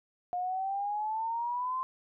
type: exponential sweep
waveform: sine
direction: up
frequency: 710 to 1048 Hz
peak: -30 dBFS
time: 0.33-1.83 s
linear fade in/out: 0 ms
effects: none